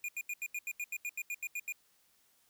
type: tone bursts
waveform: square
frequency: 2433 Hz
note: D#7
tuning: 39 cents flat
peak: -36 dBFS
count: 14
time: 0.04-1.723 s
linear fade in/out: 2 ms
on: 45 ms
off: 81 ms
effects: white hiss -70 dBFS RMS until 2.49 s